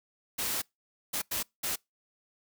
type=noise bursts at uneven times; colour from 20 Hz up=white; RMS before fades=-32 dBFS; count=4; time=0.38-0.62 / 1.13-1.22 / 1.31-1.43 / 1.63-1.76 s; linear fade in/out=10 ms; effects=noise-tail reverb RT60 0.2 s tail -26 dB re dry